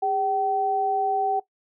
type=tone pair together; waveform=sine; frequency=406.4 / 767.2 Hz; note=G#4 / G5; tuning=-38 / -37 cents; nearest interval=major seventh; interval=1101 cents; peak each=-29 / -21 dBFS; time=0.02-1.4 s; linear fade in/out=10 ms; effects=noise-tail reverb RT60 0.1 s tail -17 dB re dry